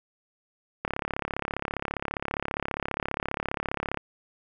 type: click train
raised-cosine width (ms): 0.5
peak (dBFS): -13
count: 110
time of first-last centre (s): 0.85-3.973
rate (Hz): 34.9
effects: none